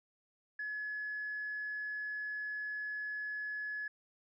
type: tone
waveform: sine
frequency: 1700 Hz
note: G#6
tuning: 40 cents sharp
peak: -36 dBFS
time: 0.59-3.88 s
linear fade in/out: 5 ms
effects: tanh soft clip ceiling -32 dBFS